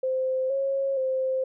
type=tone with pitch steps; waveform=sine; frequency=520 / 545 / 523 Hz; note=C5 / C#5 / C5; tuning=-11 / -29 / -1 cents; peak=-23 dBFS; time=0.03-1.44 s; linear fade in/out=5 ms; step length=470 ms; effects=none